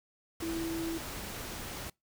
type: tone in noise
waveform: sine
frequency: 329.6 Hz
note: E4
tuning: in tune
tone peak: -33 dBFS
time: 0.42-0.98 s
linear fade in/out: 5 ms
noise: pink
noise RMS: -41 dBFS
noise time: 0.4-1.9 s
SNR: +5 dB
effects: noise-tail reverb RT60 0.2 s tail -25 dB re dry